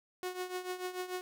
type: tone with tremolo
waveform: sawtooth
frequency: 365.2 Hz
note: F#4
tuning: 23 cents flat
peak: -30 dBFS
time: 0.23-1.21 s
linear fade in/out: 0 ms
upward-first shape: triangle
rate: 6.8 Hz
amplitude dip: 80%
effects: none